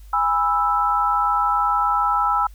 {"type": "chord", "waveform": "sine", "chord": "E major", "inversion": "first", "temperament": "equal with one note detuned", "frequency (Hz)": [821.1, 987.8, 1318.5], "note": ["G#5", "B5", "E6"], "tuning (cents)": [-20, 0, 0], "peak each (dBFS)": [-22, -23, -19], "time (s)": [0.13, 2.47], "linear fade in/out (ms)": 5, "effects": ["added 50 Hz sine -39 dBFS peak until 2.54 s", "white hiss -57 dBFS RMS until 2.54 s"]}